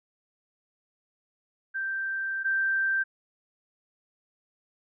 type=tone pair in turn; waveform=sine; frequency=1568 / 1568 Hz; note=G6 / G6; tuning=0 / 0 cents; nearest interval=unison; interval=0 cents; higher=neither; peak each=-28 / -23 dBFS; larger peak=second; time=1.74-2.44 / 2.44-3.04 s; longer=first; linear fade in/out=20 ms; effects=none